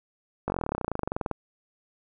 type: slowing click train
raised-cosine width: 1 ms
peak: -14 dBFS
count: 26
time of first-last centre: 0.48-1.313 s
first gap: 20 ms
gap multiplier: 1.04
effects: none